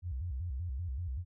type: tone with vibrato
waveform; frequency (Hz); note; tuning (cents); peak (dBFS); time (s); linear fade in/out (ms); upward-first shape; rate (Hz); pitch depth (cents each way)
sine; 75.3; D2; +44; -34; 0.02-1.25; 50; square; 5.2; 270
effects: none